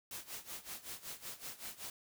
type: noise with tremolo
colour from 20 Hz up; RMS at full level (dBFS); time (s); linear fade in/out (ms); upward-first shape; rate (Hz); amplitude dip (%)
white; -44; 0.11-1.9; 2; sine; 5.3; 85
effects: none